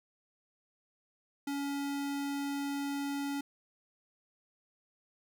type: tone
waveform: square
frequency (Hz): 281.6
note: C#4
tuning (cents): +27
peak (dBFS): -34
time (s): 1.47-3.41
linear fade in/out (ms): 5
effects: none